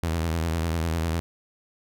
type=tone with vibrato; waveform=sawtooth; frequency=82.1 Hz; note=E2; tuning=6 cents flat; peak=-20 dBFS; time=0.03-1.2 s; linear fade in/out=0 ms; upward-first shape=triangle; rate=10 Hz; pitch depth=91 cents each way; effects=none